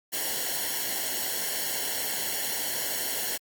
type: noise with comb filter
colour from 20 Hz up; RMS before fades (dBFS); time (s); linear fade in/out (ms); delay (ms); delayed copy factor
white; -30; 0.12-3.38; 20; 0.81; -0.8
effects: Opus 48 kbps